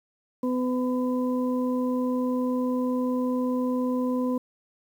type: harmonic tone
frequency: 251.8 Hz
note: B3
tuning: 34 cents sharp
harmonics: 1 / 2 / 4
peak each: -24 / -30 / -36 dBFS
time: 0.43-4.38 s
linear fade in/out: 5 ms
effects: 9-bit